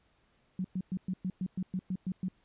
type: tone bursts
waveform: sine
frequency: 185 Hz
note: F#3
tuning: in tune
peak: -30 dBFS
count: 11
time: 0.59-2.284 s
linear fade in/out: 2 ms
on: 54 ms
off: 110 ms
effects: pink hiss -70 dBFS RMS until 2.44 s + resampled to 8000 Hz